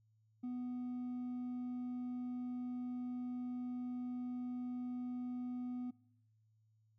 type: tone with hard clipping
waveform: sine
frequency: 247.9 Hz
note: B3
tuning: 7 cents sharp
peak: -40 dBFS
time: 0.43-5.91 s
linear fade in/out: 10 ms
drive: 2 dB
effects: noise-tail reverb RT60 0.8 s tail -23 dB re dry + added 109 Hz sine -70 dBFS peak until 6.98 s

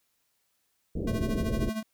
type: low-pass noise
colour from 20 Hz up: pink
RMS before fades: -30 dBFS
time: 0.95-1.7 s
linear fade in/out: 10 ms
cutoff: 530 Hz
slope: 48 dB/octave
type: tone with tremolo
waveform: square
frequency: 218.7 Hz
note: A3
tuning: 10 cents flat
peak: -29 dBFS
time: 1.07-1.83 s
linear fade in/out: 5 ms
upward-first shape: sine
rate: 13 Hz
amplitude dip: 70%
effects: white hiss -74 dBFS RMS until 1.93 s

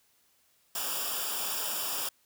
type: noise with comb filter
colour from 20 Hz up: white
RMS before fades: -33 dBFS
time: 0.75-2.09 s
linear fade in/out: 5 ms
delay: 0.48 ms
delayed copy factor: -0.8
effects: white hiss -68 dBFS RMS until 2.25 s

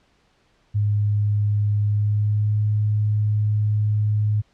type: tone with pitch glide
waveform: sine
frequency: 103.83 to 105.64 Hz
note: G#2 to G#2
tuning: 0 to +30 cents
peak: -17 dBFS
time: 0.74-4.42 s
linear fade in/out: 20 ms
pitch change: +30 cents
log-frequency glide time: 1.84-2.59 s
effects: pink hiss -62 dBFS RMS until 4.53 s + low-pass 5000 Hz 12 dB/octave

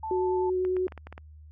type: tone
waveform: sine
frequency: 880 Hz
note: A5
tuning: in tune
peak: -31 dBFS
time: 0.03-0.5 s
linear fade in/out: 5 ms
type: tone with vibrato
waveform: sine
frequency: 368.6 Hz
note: F#4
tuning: 7 cents flat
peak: -24 dBFS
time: 0.11-0.87 s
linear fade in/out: 2 ms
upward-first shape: triangle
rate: 10 Hz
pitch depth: 12 cents each way
type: clicks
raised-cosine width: 0.5 ms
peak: -27 dBFS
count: 8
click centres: 0.65 / 0.767 / 0.881 / 0.922 / 0.977 / 1.07 / 1.126 / 1.179 s
effects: added 76 Hz sine -46 dBFS peak until 1.51 s

